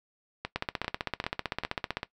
two click trains, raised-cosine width 0.3 ms, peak -13 / -16 dBFS, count 23 / 5, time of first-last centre 0.56-1.97 / 0.45-2.031 s, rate 15.6 / 2.53 Hz, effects noise-tail reverb RT60 0.1 s tail -17 dB re dry

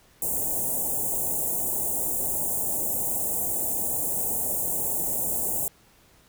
white band-stop noise, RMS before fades -27 dBFS, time 0.22-5.68 s, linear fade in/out 2 ms, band 850 to 7300 Hz, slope 48 dB/octave, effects pink hiss -58 dBFS RMS until 6.28 s

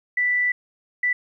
sine tone bursts at uneven times, 1975.5 Hz, B6, in tune, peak -18 dBFS, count 2, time 0.17-0.52 / 1.03-1.13 s, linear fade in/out 5 ms, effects 10-bit

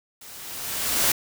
white noise with level ramp, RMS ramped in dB -44 to -19 dBFS, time 0.21-1.12 s, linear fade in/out 5 ms, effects none

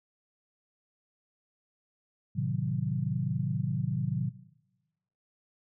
sine chord, A diminished seventh, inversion none, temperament equal, 110 / 130.81 / 155.56 / 185 Hz, A2 / C3 / Eb3 / Gb3, 0 / 0 / 0 / 0 cents, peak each -34 / -31 / -33 / -34 dBFS, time 2.35-4.3 s, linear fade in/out 20 ms, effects noise-tail reverb RT60 1.0 s tail -18 dB re dry

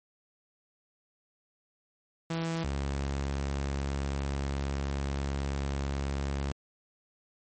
sawtooth tone pair in turn, 164.81 / 69.29 Hz, E3 / C#2, 0 / 0 cents, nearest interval octave + minor third, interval 1500 cents, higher first, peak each -26 dBFS, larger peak neither, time 2.3-2.64 / 2.64-6.52 s, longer second, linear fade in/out 5 ms, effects MP3 32 kbps

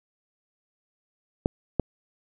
clicks, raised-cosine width 2 ms, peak -8 dBFS, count 2, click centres 1.459 / 1.797 s, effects none

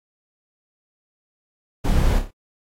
brown noise with echo, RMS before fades -18 dBFS, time 1.84-2.19 s, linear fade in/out 10 ms, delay 30 ms, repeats 4, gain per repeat -6 dB, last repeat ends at 2.31 s, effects AAC 48 kbps

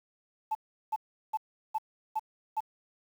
sine tone bursts, 872 Hz, A5, 16 cents flat, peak -26 dBFS, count 6, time 0.51-2.606 s, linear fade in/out 10 ms, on 41 ms, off 370 ms, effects tanh soft clip ceiling -23 dBFS + 9-bit

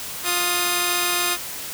5% pulse tone pair together, 352.3 / 1246.8 Hz, F4 / D#6, +15 / +3 cents, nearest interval octave + minor seventh, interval 2188 cents, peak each -11 dBFS, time 0.23-1.38 s, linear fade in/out 50 ms, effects white hiss -32 dBFS RMS until 1.73 s

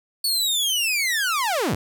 sawtooth linear sweep, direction down, 4484 to 65.41 Hz, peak -17 dBFS, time 0.24-1.75 s, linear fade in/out 5 ms, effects 9-bit

